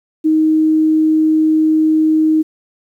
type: tone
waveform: sine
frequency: 313.4 Hz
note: D#4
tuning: 13 cents sharp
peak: -9 dBFS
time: 0.24-2.43 s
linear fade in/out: 20 ms
effects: 8-bit